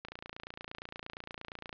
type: click train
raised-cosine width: 0.3 ms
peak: -26 dBFS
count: 49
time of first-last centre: 0.05-1.728 s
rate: 28.6 Hz
effects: resampled to 11025 Hz + 9-bit